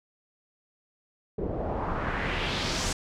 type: noise with low-pass filter sweep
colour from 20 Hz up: pink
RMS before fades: -30 dBFS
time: 1.38-2.93 s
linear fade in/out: 5 ms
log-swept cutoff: 410 to 7700 Hz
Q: 1.9
effects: none